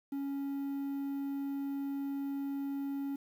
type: tone with quantisation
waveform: triangle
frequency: 278.1 Hz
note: C#4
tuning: 6 cents sharp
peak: -32 dBFS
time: 0.12-3.16 s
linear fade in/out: 5 ms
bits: 10
effects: none